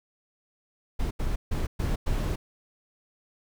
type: noise bursts at uneven times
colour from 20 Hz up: brown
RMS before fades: -27 dBFS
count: 5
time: 0.99-1.11 / 1.19-1.36 / 1.51-1.67 / 1.79-1.96 / 2.06-2.36 s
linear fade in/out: 10 ms
effects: none